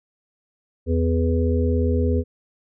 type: harmonic tone with a mistuned harmonic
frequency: 83.2 Hz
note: E2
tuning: 17 cents sharp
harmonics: 1 / 3 / 5 / 6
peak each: -19 / -24 / -26 / -27 dBFS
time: 0.86-2.24 s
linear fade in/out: 50 ms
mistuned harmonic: 6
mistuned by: -21 cents
effects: none